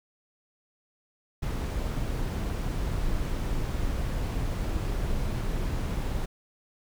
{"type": "noise", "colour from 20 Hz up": "brown", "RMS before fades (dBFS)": -29, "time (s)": [1.42, 6.26], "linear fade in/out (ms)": 10, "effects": []}